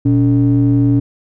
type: ring-modulated tone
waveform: triangle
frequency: 82.1 Hz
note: E2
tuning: 6 cents flat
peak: -4 dBFS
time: 0.05-1 s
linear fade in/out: 10 ms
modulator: 201 Hz
effects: none

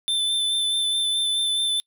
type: tone with vibrato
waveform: square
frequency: 3538 Hz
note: A7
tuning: 9 cents sharp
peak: -21 dBFS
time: 0.08-1.8 s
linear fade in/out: 0 ms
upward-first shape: sine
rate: 4.7 Hz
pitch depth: 17 cents each way
effects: noise-tail reverb RT60 0.1 s tail -26 dB re dry

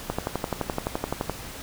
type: click train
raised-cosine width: 1 ms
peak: -11 dBFS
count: 15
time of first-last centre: 0.1-1.297 s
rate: 11.7 Hz
effects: pink hiss -39 dBFS RMS until 1.62 s

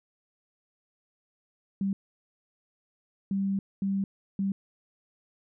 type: tone bursts at uneven times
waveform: sine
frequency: 195.8 Hz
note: G3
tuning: 2 cents flat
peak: -25 dBFS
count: 4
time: 1.81-1.93 / 3.31-3.59 / 3.82-4.04 / 4.39-4.52 s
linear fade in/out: 2 ms
effects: none

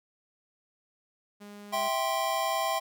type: tone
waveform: sawtooth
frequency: 205.2 Hz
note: G#3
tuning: 21 cents flat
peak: -40 dBFS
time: 1.4-1.89 s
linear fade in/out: 20 ms
type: chord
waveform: square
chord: C major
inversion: first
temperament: just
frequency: 654.1 / 784.9 / 1046.5 Hz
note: E5 / G5 / C6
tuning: -14 / +2 / 0 cents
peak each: -32 dBFS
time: 1.72-2.8 s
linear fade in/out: 20 ms
effects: none

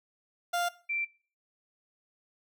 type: tone pair in turn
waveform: 30% pulse / sine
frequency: 698.5 / 2349 Hz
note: F5 / D7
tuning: 0 / 0 cents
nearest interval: octave + major sixth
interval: 2100 cents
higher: second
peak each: -25 / -30 dBFS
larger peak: first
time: 0.53-0.69 / 0.89-1.05 s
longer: neither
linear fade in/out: 10 ms
effects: noise-tail reverb RT60 0.4 s tail -18 dB re dry

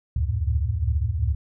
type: tone cluster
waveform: sine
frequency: 70.7 / 73.3 / 85.6 / 107.9 / 113.4 Hz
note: C#2 / D2 / F2 / A2 / A#2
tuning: +35 / -3 / -34 / -33 / -47 cents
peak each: -24 / -31 / -26 / -28 / -32 dBFS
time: 0.16-1.35 s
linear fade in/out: 5 ms
effects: none

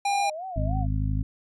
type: tone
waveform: square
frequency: 804 Hz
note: G5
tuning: 44 cents sharp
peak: -23 dBFS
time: 0.05-0.3 s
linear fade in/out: 5 ms
type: tone with vibrato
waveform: sine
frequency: 685 Hz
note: F5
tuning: 34 cents flat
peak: -32 dBFS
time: 0.09-0.87 s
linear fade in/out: 50 ms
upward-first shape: sine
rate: 3.3 Hz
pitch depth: 190 cents each way
type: harmonic tone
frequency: 52.2 Hz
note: G#1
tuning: 10 cents sharp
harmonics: 1 / 2 / 3 / 4 / 5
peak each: -26 / -27 / -33 / -39 / -35 dBFS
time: 0.56-1.23 s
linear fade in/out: 5 ms
effects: resampled to 22050 Hz

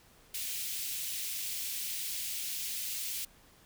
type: high-pass noise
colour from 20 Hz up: white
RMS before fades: -37 dBFS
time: 0.34-3.25 s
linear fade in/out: 5 ms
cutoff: 2300 Hz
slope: 24 dB/octave
effects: pink hiss -61 dBFS RMS until 3.65 s

